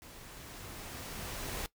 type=noise with level ramp; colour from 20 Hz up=pink; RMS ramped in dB=-52 to -38 dBFS; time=0.02-1.66 s; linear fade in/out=0 ms; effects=noise-tail reverb RT60 0.1 s tail -18 dB re dry